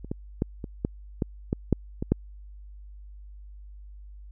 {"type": "clicks", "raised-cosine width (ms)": 3, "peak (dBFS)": [-27, -16, -11, -21, -12, -12, -12, -7, -16, -7], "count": 10, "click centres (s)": [0.046, 0.115, 0.421, 0.642, 0.849, 1.222, 1.529, 1.727, 2.025, 2.12], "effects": ["added 50 Hz sine -42 dBFS peak until 4.31 s"]}